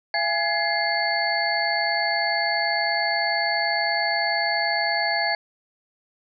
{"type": "tone cluster", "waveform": "sine", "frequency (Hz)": [676, 825, 1688, 2100, 4463], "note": ["E5", "G#5", "G#6", "C7", "C#8"], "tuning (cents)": [43, -12, 28, 6, 11], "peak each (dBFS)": -27, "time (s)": [0.14, 5.35], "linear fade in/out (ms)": 2, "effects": []}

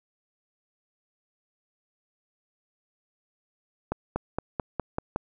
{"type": "accelerating click train", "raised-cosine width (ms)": 1, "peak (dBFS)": -13, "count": 7, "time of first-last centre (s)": [3.92, 5.161], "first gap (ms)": 240, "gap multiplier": 0.94, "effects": []}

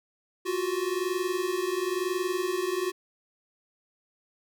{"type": "tone pair together", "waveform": "square", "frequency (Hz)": [353.2, 374.2], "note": ["F4", "F#4"], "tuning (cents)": [20, 20], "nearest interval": "minor second", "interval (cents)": 100, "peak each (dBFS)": [-31, -30], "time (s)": [0.45, 2.92], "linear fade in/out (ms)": 20, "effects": ["11-bit"]}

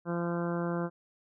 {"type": "harmonic tone", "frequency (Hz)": 171.9, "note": "F3", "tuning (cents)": -27, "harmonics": [1, 2, 3, 4, 5, 6, 7, 8, 9], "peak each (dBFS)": [-32, -35, -37, -42, -46, -43, -46, -44, -47], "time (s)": [0.05, 0.9], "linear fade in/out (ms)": 50, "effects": []}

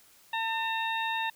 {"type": "harmonic tone with a mistuned harmonic", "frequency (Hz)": 901, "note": "A5", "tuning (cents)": 41, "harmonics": [1, 2, 3, 4], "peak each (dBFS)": [-31, -34, -36, -37], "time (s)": [0.33, 1.3], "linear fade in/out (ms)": 5, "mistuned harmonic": 4, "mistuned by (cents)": 49, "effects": ["white hiss -59 dBFS RMS until 1.35 s"]}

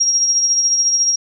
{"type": "tone with tremolo", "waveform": "sine", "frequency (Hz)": 5620, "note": "F8", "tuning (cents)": 10, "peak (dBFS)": -10, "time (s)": [0, 1.16], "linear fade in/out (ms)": 10, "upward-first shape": "triangle", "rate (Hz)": 14, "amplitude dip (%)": 50, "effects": []}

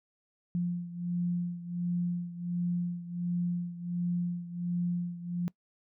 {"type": "beating tone pair", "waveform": "sine", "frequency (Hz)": [174.61, 176.01], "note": ["F3", "F3"], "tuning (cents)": [0, 14], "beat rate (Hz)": 1.4, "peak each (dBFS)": [-31, -35], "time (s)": [0.55, 5.48], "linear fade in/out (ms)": 0, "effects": ["noise-tail reverb RT60 0.1 s tail -22 dB re dry"]}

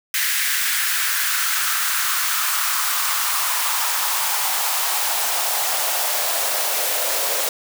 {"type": "noise with high-pass filter sweep", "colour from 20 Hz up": "white", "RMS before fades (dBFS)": -21, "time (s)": [0.14, 7.49], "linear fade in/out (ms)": 2, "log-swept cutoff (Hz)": [1800, 530], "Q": 3, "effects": []}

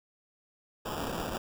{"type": "noise with sample-and-hold", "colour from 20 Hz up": "white", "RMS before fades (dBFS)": -35, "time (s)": [0.85, 1.38], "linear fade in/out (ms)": 10, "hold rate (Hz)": 2100, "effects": []}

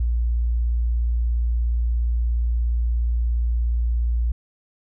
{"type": "tone", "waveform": "sine", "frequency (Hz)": 58.5, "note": "A#1", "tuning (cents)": 7, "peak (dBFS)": -18, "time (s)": [0, 4.32], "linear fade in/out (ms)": 5, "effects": []}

